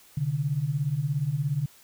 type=beating tone pair; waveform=sine; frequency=130.81 / 147.81 Hz; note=C3 / D3; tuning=0 / +11 cents; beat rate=17 Hz; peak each=-29 / -26 dBFS; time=0.17-1.66 s; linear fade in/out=5 ms; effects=white hiss -55 dBFS RMS until 1.83 s